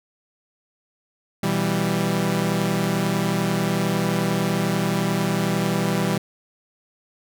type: chord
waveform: sawtooth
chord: E minor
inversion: second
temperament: equal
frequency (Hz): 123.47 / 164.81 / 196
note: B2 / E3 / G3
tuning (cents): 0 / 0 / 0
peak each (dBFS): -24 / -20 / -19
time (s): 1.43-6.18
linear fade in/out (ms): 5
effects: none